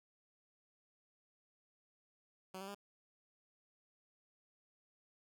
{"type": "tone with pitch steps", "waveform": "10% pulse", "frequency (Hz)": [188, 194.63, 201.5], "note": ["F#3", "G3", "G3"], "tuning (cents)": [28, -12, 48], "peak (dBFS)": -37, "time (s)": [2.54, 2.747], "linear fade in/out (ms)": 5, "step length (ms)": 69, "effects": []}